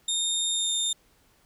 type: tone with pitch glide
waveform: 25% pulse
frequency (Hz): 3665 to 3635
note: A#7 to A#7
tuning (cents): -30 to -44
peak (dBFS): -20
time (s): 0.08-0.93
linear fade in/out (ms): 5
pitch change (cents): -14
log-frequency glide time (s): 0.51-0.73
effects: pink hiss -63 dBFS RMS until 1.45 s